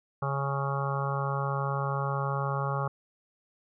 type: harmonic tone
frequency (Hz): 138.7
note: C#3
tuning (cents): +1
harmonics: 1 / 3 / 4 / 5 / 6 / 7 / 8 / 9 / 10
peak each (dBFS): -30 / -39 / -37 / -45 / -36 / -46 / -35 / -38 / -41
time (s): 0.22-2.88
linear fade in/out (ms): 5
effects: none